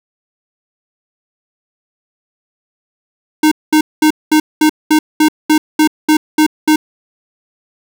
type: tone bursts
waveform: square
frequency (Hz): 308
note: D#4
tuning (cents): -17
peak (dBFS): -7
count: 12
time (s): 3.43-6.76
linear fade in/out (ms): 5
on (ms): 85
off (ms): 210
effects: none